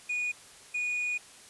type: tone bursts at uneven times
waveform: triangle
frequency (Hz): 2459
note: D#7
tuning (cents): -21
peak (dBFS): -27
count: 2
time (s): 0.09-0.32 / 0.74-1.18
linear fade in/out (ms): 10
effects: white hiss -52 dBFS RMS until 1.49 s + resampled to 24000 Hz